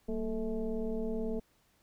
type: tone with frequency modulation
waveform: sine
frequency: 230.2 Hz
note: A#3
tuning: 22 cents flat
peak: -31 dBFS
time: 0.08-1.4 s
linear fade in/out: 10 ms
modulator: 211 Hz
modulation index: 1.4
effects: pink hiss -70 dBFS RMS until 1.82 s